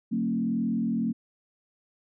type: tone with frequency modulation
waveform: sine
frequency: 227 Hz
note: A#3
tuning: 46 cents flat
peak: -24 dBFS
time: 0.11-1.13 s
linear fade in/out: 20 ms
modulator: 41.6 Hz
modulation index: 1
effects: none